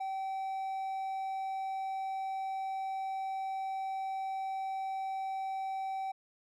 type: tone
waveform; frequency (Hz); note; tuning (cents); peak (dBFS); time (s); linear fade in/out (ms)
triangle; 770; G5; -31; -32; 0-6.12; 10
effects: none